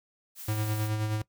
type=noise; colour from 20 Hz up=blue; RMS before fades=-42 dBFS; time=0.35-0.91 s; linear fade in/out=50 ms
type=tone with tremolo; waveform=square; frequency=107.5 Hz; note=A2; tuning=40 cents flat; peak=-27 dBFS; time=0.48-1.22 s; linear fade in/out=5 ms; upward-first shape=sine; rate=9.5 Hz; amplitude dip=40%
effects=noise-tail reverb RT60 0.1 s tail -20 dB re dry